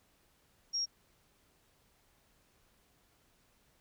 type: tone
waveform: sine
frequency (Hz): 5588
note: F8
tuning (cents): 0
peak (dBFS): -31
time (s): 0.73-0.86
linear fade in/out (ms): 20
effects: pink hiss -70 dBFS RMS until 3.8 s